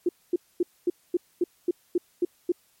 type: tone bursts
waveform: sine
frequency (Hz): 351.4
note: F4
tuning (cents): +11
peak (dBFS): -19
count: 10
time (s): 0.06-2.52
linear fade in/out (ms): 5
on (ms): 30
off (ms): 240
effects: white hiss -64 dBFS RMS until 2.8 s + MP3 64 kbps